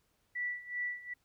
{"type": "tone with tremolo", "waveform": "sine", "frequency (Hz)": 1960, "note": "B6", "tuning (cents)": -14, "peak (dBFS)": -32, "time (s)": [0.35, 1.14], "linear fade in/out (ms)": 10, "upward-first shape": "sine", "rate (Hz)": 2.6, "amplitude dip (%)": 85, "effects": ["pink hiss -75 dBFS RMS until 1.24 s"]}